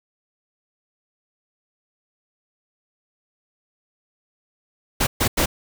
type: noise bursts at uneven times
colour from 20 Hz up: pink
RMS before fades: -19 dBFS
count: 3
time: 5-5.07 / 5.2-5.28 / 5.37-5.46 s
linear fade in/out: 10 ms
effects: none